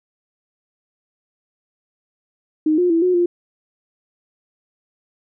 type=tone with pitch steps; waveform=sine; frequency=310 / 356.6 / 331.2 / 363.4 / 349.5 Hz; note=D#4 / F4 / E4 / F#4 / F4; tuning=-6 / +36 / +8 / -31 / +1 cents; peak=-13 dBFS; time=2.66-3.26 s; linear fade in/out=5 ms; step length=120 ms; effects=none